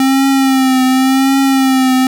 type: tone with vibrato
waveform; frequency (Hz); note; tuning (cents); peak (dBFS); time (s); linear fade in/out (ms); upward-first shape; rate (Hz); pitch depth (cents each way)
square; 264.8; C4; +21; -9; 0-2.07; 2; triangle; 0.9; 50
effects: none